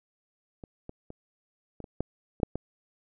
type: clicks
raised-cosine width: 2 ms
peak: -29 / -26 / -28 / -26 / -29 / -15 / -30 / -8 / -18 dBFS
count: 9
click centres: 0.638 / 0.894 / 1.104 / 1.803 / 1.842 / 2.006 / 2.401 / 2.432 / 2.556 s
effects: none